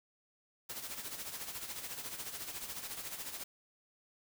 white noise with tremolo, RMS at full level -41 dBFS, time 0.69-3.44 s, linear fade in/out 10 ms, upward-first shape sine, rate 14 Hz, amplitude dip 60%, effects none

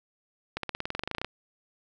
accelerating click train, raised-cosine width 0.3 ms, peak -15 dBFS, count 16, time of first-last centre 0.57-1.246 s, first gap 63 ms, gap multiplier 0.95, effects none

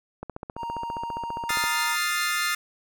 click train, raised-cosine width 1 ms, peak -20 dBFS, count 22, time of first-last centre 0.23-1.639 s, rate 14.9 Hz
triangle tone, 932.3 Hz, A#5, in tune, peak -28 dBFS, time 0.56-1.97 s, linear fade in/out 50 ms
sawtooth chord, F dominant seventh, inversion third, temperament equal, 1244.5 / 1396.9 / 1760 / 2093 Hz, Eb6 / F6 / A6 / C7, 0 / 0 / 0 / 0 cents, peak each -26 dBFS, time 1.49-2.55 s, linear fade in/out 5 ms
effects none

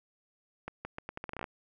accelerating click train, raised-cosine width 0.5 ms, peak -23 dBFS, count 13, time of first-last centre 0.68-1.442 s, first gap 170 ms, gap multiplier 0.79, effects none

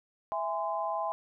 sine chord, E augmented, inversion none, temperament just, 659.3 / 824.1 / 1030.1 Hz, E5 / G#5 / B#5, 0 / -14 / -27 cents, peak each -34 dBFS, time 0.32-1.12 s, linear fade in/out 0 ms, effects none

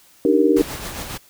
sine chord, Eb major seventh, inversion third, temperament just, 291.7 / 311.1 / 388.9 / 466.7 Hz, D4 / Eb4 / G4 / Bb4, -12 / 0 / -14 / +2 cents, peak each -18 dBFS, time 0.25-0.62 s, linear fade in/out 2 ms
pink noise with tremolo, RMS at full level -29 dBFS, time 0.56-1.18 s, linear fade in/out 10 ms, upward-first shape sine, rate 7.4 Hz, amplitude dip 40%
effects white hiss -52 dBFS RMS until 1.29 s

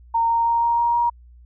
sine tone with pitch steps, 921 / 926.3 / 931.7 / 937.1 / 942.5 / 948 Hz, A#5 / A#5 / A#5 / A#5 / A#5 / A#5, -21 / -11 / -1 / +9 / +19 / +29 cents, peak -16 dBFS, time 0.14-1.1 s, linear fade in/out 10 ms, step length 160 ms, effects added 60 Hz sine -44 dBFS peak until 1.45 s

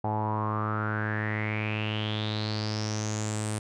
sawtooth tone with low-pass filter sweep, 107.2 Hz, A2, 45 cents flat, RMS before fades -30 dBFS, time 0.04-3.59 s, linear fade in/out 5 ms, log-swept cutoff 810 to 9100 Hz, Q 7.8, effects none

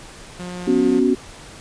sawtooth tone, 178.8 Hz, F3, 41 cents sharp, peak -25 dBFS, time 0.39-1 s, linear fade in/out 10 ms
sine chord, B suspended second, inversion none, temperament just, 246.9 / 277.8 / 370.4 Hz, B3 / C#4 / F#4, 0 / +4 / +2 cents, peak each -18 dBFS, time 0.67-1.15 s, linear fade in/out 10 ms
effects pink hiss -40 dBFS RMS until 1.6 s + resampled to 22050 Hz

